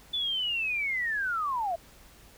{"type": "linear sweep", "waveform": "sine", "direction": "down", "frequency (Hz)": [3500, 646], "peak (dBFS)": -27, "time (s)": [0.13, 1.76], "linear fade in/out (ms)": 10, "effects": ["added 50 Hz sine -58 dBFS peak until 2.37 s", "pink hiss -55 dBFS RMS until 2.37 s"]}